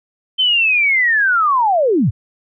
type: linear sweep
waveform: sine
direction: down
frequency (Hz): 3111 to 77.78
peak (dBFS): -11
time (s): 0.38-2.11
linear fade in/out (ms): 20
effects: none